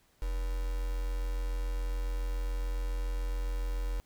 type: tone with quantisation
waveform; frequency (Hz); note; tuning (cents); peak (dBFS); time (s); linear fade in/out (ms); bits
sine; 43.56; F1; -4; -30; 0.22-4; 0; 7
effects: pink hiss -68 dBFS RMS until 4.05 s